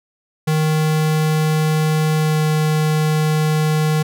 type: tone with pitch glide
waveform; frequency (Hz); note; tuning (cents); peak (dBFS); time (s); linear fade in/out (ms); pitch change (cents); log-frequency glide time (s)
square; 155.56 to 154.57; D#3 to D#3; 0 to -11; -15; 0.47-4.03; 10; -11; 2.16-2.4
effects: none